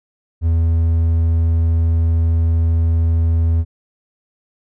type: tone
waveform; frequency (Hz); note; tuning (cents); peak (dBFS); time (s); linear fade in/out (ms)
triangle; 82.41; E2; 0; -10; 0.41-3.65; 50
effects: none